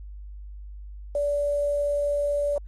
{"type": "tone with quantisation", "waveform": "sine", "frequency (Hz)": 578, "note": "D5", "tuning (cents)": -28, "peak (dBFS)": -22, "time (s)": [1.15, 2.58], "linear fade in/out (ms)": 2, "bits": 8, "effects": ["added 50 Hz sine -37 dBFS peak until 2.67 s", "AAC 32 kbps"]}